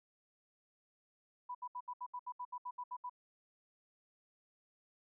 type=tone bursts; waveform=sine; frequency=987.8 Hz; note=B5; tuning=in tune; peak=-40 dBFS; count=13; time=1.49-3.097 s; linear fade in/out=10 ms; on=59 ms; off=70 ms; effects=none